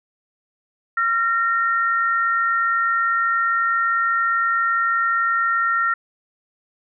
sine tone pair together, 1371.2 / 1843 Hz, F6 / A#6, -32 / -20 cents, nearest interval perfect fourth, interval 512 cents, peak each -18 / -22 dBFS, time 0.97-5.94 s, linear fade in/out 5 ms, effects none

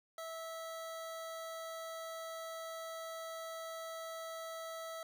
25% pulse tone, 653 Hz, E5, 17 cents flat, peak -39 dBFS, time 0.18-5.03 s, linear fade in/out 2 ms, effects none

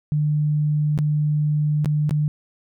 sine tone with dropouts, 150 Hz, D3, 37 cents sharp, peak -17 dBFS, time 0.12-2.28 s, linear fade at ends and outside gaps 0 ms, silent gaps 0.977-0.988 / 1.846-1.858 / 2.094-2.109 s, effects none

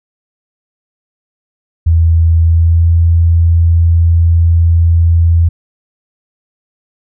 sine tone with pitch glide, 82.41 to 83.85 Hz, E2 to E2, 0 to +30 cents, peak -5 dBFS, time 1.86-5.49 s, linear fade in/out 10 ms, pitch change +30 cents, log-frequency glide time 2.42-2.88 s, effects none

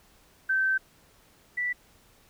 sine tone pair in turn, 1548 / 1966.2 Hz, G6 / B6, -22 / -8 cents, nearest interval major third, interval 414 cents, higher second, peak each -22 / -26 dBFS, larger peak first, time 0.49-0.78 / 1.57-1.73 s, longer first, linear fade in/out 10 ms, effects pink hiss -60 dBFS RMS until 2.29 s

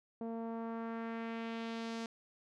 sawtooth tone with low-pass filter sweep, 228.1 Hz, A#3, 37 cents flat, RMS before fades -41 dBFS, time 0.21-2.06 s, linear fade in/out 2 ms, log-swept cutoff 630 to 5900 Hz, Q 1.3, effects none

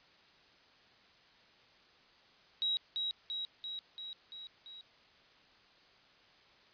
sine tone with echo, 3841 Hz, B7, 49 cents flat, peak -30 dBFS, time 2.62-2.77 s, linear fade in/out 0 ms, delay 340 ms, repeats 6, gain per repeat -3 dB, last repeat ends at 4.81 s, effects white hiss -63 dBFS RMS until 6.73 s + resampled to 11025 Hz

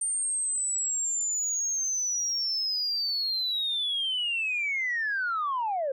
sine linear sweep, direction down, 8870 to 515 Hz, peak -25 dBFS, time 0.01-5.92 s, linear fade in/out 5 ms, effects tanh soft clip ceiling -22 dBFS

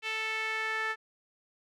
sawtooth tone with band-pass filter sweep, 440 Hz, A4, in tune, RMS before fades -33 dBFS, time 0.02-0.96 s, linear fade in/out 50 ms, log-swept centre 2600 to 1700 Hz, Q 3.1, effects none

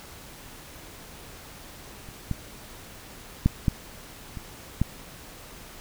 clicks, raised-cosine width 5 ms, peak -29 / -14 / -6 / -8 / -23 / -9 dBFS, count 6, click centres 2.088 / 2.313 / 3.46 / 3.682 / 4.372 / 4.816 s, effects pink hiss -45 dBFS RMS until 5.8 s

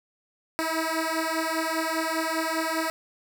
10% pulse beating tone pair, 319.9 / 324.9 Hz, D#4 / E4, +48 / -25 cents, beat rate 5 Hz, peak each -20 dBFS, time 0.59-2.9 s, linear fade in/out 0 ms, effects none

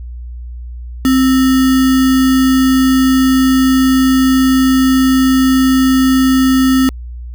sine tone with sample-and-hold, 261.6 Hz, C4, in tune, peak -7 dBFS, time 1.05-6.89 s, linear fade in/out 0 ms, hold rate 1575 Hz, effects added 60 Hz sine -24 dBFS peak until 7.34 s

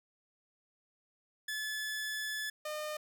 sawtooth tone pair in turn, 1724 / 607.9 Hz, A6 / D#5, -36 / -40 cents, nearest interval octave + tritone, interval 1804 cents, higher first, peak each -32 / -33 dBFS, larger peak first, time 1.48-2.5 / 2.65-2.97 s, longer first, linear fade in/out 5 ms, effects none

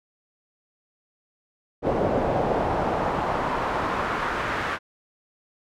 brown noise with band-pass filter sweep, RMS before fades -25 dBFS, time 1.82-4.79 s, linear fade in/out 50 ms, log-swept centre 530 to 1600 Hz, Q 1.5, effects none

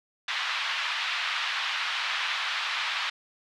white band-pass noise, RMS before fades -30 dBFS, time 0.28-3.1 s, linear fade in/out 5 ms, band 960 to 3600 Hz, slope 24 dB/octave, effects none

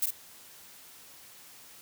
violet noise with echo, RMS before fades -27 dBFS, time 0.02-0.06 s, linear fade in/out 5 ms, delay 47 ms, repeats 1, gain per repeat -4 dB, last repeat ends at 0.107 s, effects white hiss -52 dBFS RMS until 1.81 s + high-pass 60 Hz 12 dB/octave

